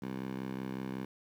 10% pulse tone with high-pass filter, 65.41 Hz, C2, in tune, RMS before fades -39 dBFS, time 0.02-1.05 s, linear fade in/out 5 ms, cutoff 180 Hz, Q 1.8, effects low-pass 3000 Hz 12 dB/octave + 10-bit

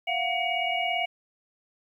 sine tone cluster, 689 / 727 / 2255 / 2873 Hz, F5 / F#5 / C#7 / F7, -24 / -31 / +29 / +48 cents, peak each -30 / -31 / -29 / -32 dBFS, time 0.07-1.06 s, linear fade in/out 10 ms, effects 10-bit

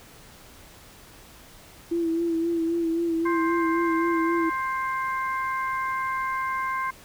sine tone with vibrato, 333.6 Hz, E4, 21 cents sharp, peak -22 dBFS, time 1.91-4.5 s, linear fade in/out 10 ms, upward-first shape sine, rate 3.8 Hz, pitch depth 36 cents each way
harmonic tone, 526 Hz, C5, 9 cents sharp, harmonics 2 / 3 / 4, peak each -26 / -33 / -34 dBFS, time 3.25-6.91 s, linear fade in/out 10 ms
effects pink hiss -49 dBFS RMS until 7.04 s

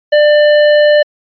sine tone with tanh clipping, 595 Hz, D5, 22 cents sharp, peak -7 dBFS, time 0.12-1.03 s, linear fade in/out 10 ms, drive 16 dB, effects resampled to 11025 Hz

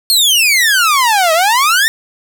sawtooth exponential two-way sweep, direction down then up, 4384 to 625 to 1861 Hz, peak -5 dBFS, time 0.1-1.88 s, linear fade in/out 0 ms, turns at 1.33 s, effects none

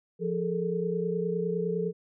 sine tone cluster, 175.1 / 420.9 / 450.7 Hz, F3 / G#4 / A4, +5 / +23 / +42 cents, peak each -31 dBFS, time 0.19-1.93 s, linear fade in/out 50 ms, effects none

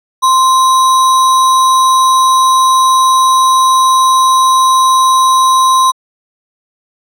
sine tone with sample-and-hold, 1046.5 Hz, C6, in tune, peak -5 dBFS, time 0.22-5.92 s, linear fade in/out 20 ms, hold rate 4900 Hz, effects low-pass 11000 Hz 12 dB/octave

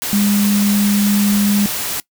sine tone in noise, 204 Hz, G#3, 31 cents flat, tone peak -12 dBFS, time 0.13-1.66 s, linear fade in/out 0 ms, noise white, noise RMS -22 dBFS, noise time 0.02-2 s, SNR +7 dB, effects noise-tail reverb RT60 0.1 s tail -21 dB re dry

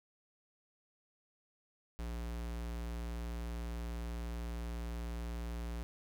square tone, 58.27 Hz, A#1, in tune, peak -39 dBFS, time 1.99-5.83 s, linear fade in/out 0 ms, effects none

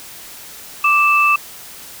sine tone pair together, 1174.7 / 2637 Hz, D6 / E7, 0 / 0 cents, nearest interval octave + major second, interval 1400 cents, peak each -13 dBFS, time 0.84-1.36 s, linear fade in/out 5 ms, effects white hiss -36 dBFS RMS until 2 s

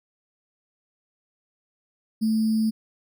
sine tone with sample-and-hold, 220 Hz, A3, in tune, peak -19 dBFS, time 2.21-2.71 s, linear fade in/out 20 ms, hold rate 4900 Hz, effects none

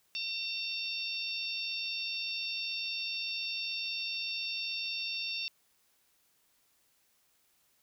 harmonic tone, 907 Hz, A#5, 48 cents flat, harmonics 3 / 4 / 5 / 6, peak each -37 / -40 / -41 / -41 dBFS, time 0.15-5.48 s, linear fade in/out 0 ms, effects white hiss -71 dBFS RMS until 7.82 s

